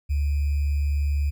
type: tone with sample-and-hold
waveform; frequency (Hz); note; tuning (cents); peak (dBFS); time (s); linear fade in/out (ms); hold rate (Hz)
sine; 72; D2; -34; -20; 0.09-1.31; 20; 2450
effects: none